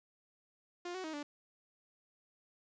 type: tone with pitch steps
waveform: sawtooth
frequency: 352 / 373 / 315.2 / 291.8 Hz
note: F4 / F#4 / D#4 / D4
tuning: +14 / +14 / +23 / -11 cents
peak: -36 dBFS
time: 0.85-1.23 s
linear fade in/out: 5 ms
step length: 95 ms
effects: resampled to 16000 Hz + 11-bit